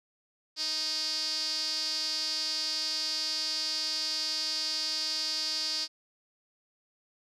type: tone with band-pass filter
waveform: sawtooth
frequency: 311.1 Hz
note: D#4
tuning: in tune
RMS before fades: -32 dBFS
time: 0.56-5.88 s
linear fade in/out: 50 ms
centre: 4800 Hz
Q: 9.4
effects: none